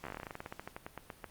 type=slowing click train; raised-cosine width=0.5 ms; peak=-26 dBFS; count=23; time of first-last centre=0.04-1.243 s; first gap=13 ms; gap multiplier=1.12; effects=pink hiss -59 dBFS RMS until 1.3 s + Opus 48 kbps